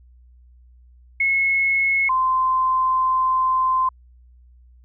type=tone pair in turn; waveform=sine; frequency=2181 / 1037.4 Hz; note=C#7 / C6; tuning=-29 / -15 cents; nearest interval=octave + minor second; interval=1286 cents; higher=first; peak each=-16 dBFS; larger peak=neither; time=1.2-2.09 / 2.09-3.89 s; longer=second; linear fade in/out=5 ms; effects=added 61 Hz sine -47 dBFS peak until 4.84 s